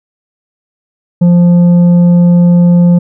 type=tone with tanh clipping; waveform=sine; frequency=174.61 Hz; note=F3; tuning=in tune; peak=-4 dBFS; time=1.21-2.99 s; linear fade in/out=10 ms; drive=6 dB; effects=none